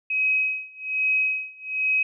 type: tone with tremolo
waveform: sine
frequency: 2539 Hz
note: D#7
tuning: 34 cents sharp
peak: -18 dBFS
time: 0.1-2.03 s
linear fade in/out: 5 ms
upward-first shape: sine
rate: 1.2 Hz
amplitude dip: 95%
effects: none